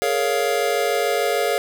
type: chord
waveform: square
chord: Bb minor seventh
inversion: third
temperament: just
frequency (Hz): 419.5 / 466.2 / 559.4 / 699.2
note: Ab4 / Bb4 / Db5 / F5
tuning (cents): +17 / 0 / +16 / +2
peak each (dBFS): -25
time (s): 0.02-1.58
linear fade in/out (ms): 0
effects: none